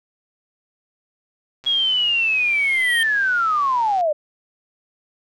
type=click train; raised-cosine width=0.2 ms; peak=-24 dBFS; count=309; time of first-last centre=1.64-4.009 s; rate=130 Hz
type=linear sweep; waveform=sine; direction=down; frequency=3322 to 579 Hz; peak=-16 dBFS; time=1.66-4.13 s; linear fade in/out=10 ms
type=tone with exponential growth; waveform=square; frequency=3162 Hz; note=G7; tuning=14 cents sharp; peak=-20 dBFS; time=2.24-3.03 s; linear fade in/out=2 ms; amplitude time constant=170 ms
effects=none